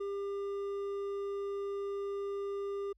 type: tone with hard clipping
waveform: triangle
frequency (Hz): 399.3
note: G4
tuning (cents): +32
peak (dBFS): -36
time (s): 0-2.93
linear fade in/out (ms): 10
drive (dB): 9
effects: added 50 Hz sine -66 dBFS peak until 2.97 s